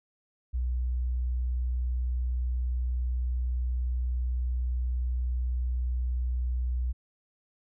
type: tone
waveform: sine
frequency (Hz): 61.74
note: B1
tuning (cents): 0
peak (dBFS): -26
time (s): 0.53-6.93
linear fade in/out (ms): 20
effects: none